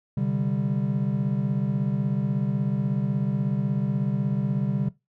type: chord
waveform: triangle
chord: C suspended second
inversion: none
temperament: just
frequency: 130.81 / 147.16 / 196.22 Hz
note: C3 / D3 / G3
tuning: 0 / +4 / +2 cents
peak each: -25 dBFS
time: 0.17-4.89 s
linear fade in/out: 5 ms
effects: noise-tail reverb RT60 0.2 s tail -19 dB re dry